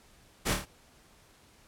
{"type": "noise with echo", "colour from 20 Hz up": "pink", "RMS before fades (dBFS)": -29, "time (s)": [0.45, 0.55], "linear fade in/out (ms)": 20, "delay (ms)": 27, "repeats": 4, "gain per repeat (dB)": -4, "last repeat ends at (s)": 0.658, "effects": ["pink hiss -60 dBFS RMS until 1.67 s", "low-pass 12000 Hz 12 dB/octave"]}